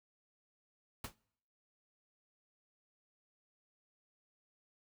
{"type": "noise with exponential decay", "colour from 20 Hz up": "pink", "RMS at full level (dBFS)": -37, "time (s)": [1.04, 1.15], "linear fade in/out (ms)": 5, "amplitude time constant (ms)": 22, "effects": ["noise-tail reverb RT60 0.7 s tail -25 dB re dry"]}